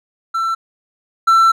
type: tone pair in turn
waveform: triangle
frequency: 1340 / 1340 Hz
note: E6 / E6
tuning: +28 / +28 cents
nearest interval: unison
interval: 0 cents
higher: neither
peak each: -14 / -6 dBFS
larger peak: second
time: 0.34-0.55 / 1.27-1.52 s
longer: second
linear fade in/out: 10 ms
effects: none